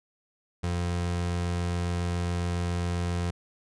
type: tone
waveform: 30% pulse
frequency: 87.31 Hz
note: F2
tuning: in tune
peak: -24 dBFS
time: 0.63-3.31 s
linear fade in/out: 10 ms
effects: resampled to 22050 Hz